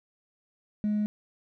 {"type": "tone with hard clipping", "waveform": "triangle", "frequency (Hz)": 210, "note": "G#3", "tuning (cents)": 19, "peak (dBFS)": -24, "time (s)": [0.84, 1.06], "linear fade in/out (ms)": 0, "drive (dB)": 2, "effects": []}